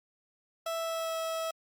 30% pulse tone with pitch glide, 659.3 to 650.6 Hz, E5 to E5, 0 to -23 cents, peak -29 dBFS, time 0.66-1.51 s, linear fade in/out 5 ms, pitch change -23 cents, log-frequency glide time 0.77-1.17 s, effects Opus 48 kbps

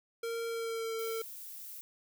square tone with pitch glide, 461.2 to 450.9 Hz, A#4 to A4, -19 to +42 cents, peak -35 dBFS, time 0.23-1.22 s, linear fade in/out 5 ms, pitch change -39 cents, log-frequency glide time 0.47-0.91 s
violet noise, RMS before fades -46 dBFS, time 0.99-1.81 s, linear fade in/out 0 ms
effects none

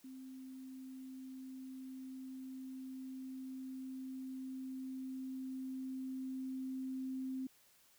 sine tone with level ramp, 261.6 Hz, C4, in tune, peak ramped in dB -48 to -38 dBFS, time 0.04-7.47 s, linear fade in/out 5 ms, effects white hiss -68 dBFS RMS until 7.98 s

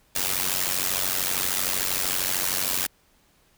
white noise with amplitude modulation, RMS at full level -22 dBFS, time 0.15-2.87 s, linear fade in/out 10 ms, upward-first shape sine, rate 93 Hz, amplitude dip 85%, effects pink hiss -62 dBFS RMS until 3.57 s

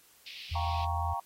pink band-pass noise, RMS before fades -46 dBFS, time 0.26-0.85 s, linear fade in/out 5 ms, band 2300 to 4900 Hz, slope 48 dB/octave
sine tone, 82.41 Hz, E2, in tune, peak -31 dBFS, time 0.51-1.14 s, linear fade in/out 10 ms
sine chord, G half-diminished seventh, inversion third, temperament equal, 698.5 / 784 / 932.3 / 1108.7 Hz, F5 / G5 / Bb5 / Db6, 0 / 0 / 0 / 0 cents, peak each -39 / -36 / -35 / -38 dBFS, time 0.55-1.2 s, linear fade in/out 5 ms
effects white hiss -61 dBFS RMS until 1.25 s + AAC 48 kbps

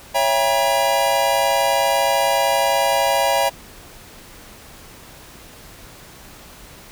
square chord, C# diminished seventh, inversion none, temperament just, 554.4 / 665.2 / 798.3 / 957.9 Hz, C#5 / E5 / G5 / Bb5, 0 / +16 / +31 / +47 cents, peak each -22 dBFS, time 0.14-3.5 s, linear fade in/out 20 ms, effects pink hiss -42 dBFS RMS until 6.91 s

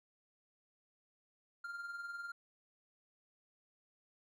triangle tone with tremolo, 1396 Hz, F6, 1 cent flat, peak -38 dBFS, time 1.64-2.32 s, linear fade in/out 5 ms, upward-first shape triangle, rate 20 Hz, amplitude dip 60%, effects none

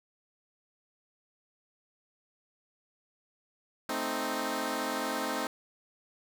10% pulse chord, A diminished, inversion none, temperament equal, 220 / 261.6 / 311.1 Hz, A3 / C4 / Eb4, 0 / 0 / 0 cents, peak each -29 / -26 / -27 dBFS, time 3.89-5.47 s, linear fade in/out 2 ms, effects none

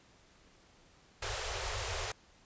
pink band-stop noise, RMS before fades -37 dBFS, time 1.22-2.12 s, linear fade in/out 5 ms, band 110 to 380 Hz, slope 96 dB/octave, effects pink hiss -63 dBFS RMS until 2.45 s + resampled to 16000 Hz

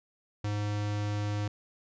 square tone, 103.83 Hz, G#2, in tune, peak -30 dBFS, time 0.44-1.48 s, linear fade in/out 5 ms, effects resampled to 16000 Hz

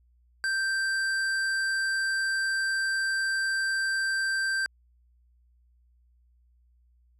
sine tone with hard clipping, 1568 Hz, G6, in tune, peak -27 dBFS, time 0.44-4.66 s, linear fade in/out 0 ms, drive 15 dB, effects added 60 Hz sine -60 dBFS peak until 7.19 s + low-pass 10000 Hz 12 dB/octave

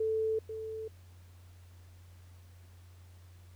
sine tone with echo, 440 Hz, A4, in tune, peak -28 dBFS, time 0-0.39 s, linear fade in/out 5 ms, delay 490 ms, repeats 1, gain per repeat -9 dB, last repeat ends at 0.88 s, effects added 89 Hz sine -52 dBFS peak until 3.55 s + pink hiss -65 dBFS RMS until 3.55 s

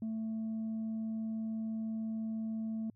sine tone, 221.5 Hz, A3, 12 cents sharp, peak -32 dBFS, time 0.02-2.9 s, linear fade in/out 2 ms, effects tanh soft clip ceiling -33 dBFS + added 107 Hz sine -63 dBFS peak until 2.95 s

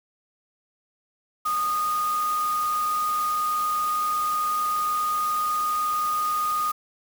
sine tone in noise, 1232 Hz, D#6, 17 cents flat, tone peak -22 dBFS, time 1.45-6.72 s, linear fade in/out 10 ms, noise white, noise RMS -37 dBFS, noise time 1.45-6.72 s, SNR +12 dB, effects none

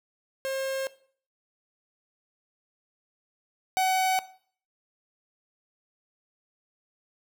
45% pulse tone pair in turn, 535 / 752 Hz, C5 / F#5, +38 / +28 cents, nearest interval tritone, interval 590 cents, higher second, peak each -28 / -22 dBFS, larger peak second, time 0.45-0.87 / 3.77-4.19 s, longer neither, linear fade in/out 0 ms, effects noise-tail reverb RT60 0.5 s tail -18 dB re dry

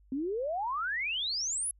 sine exponential sweep, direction up, 254.8 to 11020 Hz, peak -30 dBFS, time 0.12-1.71 s, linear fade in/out 2 ms, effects added 50 Hz sine -58 dBFS peak until 1.79 s

